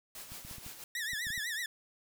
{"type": "noise with tremolo", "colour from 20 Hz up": "white", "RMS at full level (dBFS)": -45, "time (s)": [0.15, 0.84], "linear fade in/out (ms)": 2, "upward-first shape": "sine", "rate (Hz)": 6.1, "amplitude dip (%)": 55}
{"type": "clicks", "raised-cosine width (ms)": 5, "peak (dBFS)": -37, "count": 9, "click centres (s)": [0.32, 0.45, 0.512, 0.583, 0.664, 1.133, 1.269, 1.304, 1.378]}
{"type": "tone with vibrato", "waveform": "sawtooth", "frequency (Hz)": 1823, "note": "A#6", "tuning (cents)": -39, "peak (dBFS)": -31, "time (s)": [0.95, 1.66], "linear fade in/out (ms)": 2, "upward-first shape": "triangle", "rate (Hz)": 8, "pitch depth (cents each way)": 170}
{"effects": []}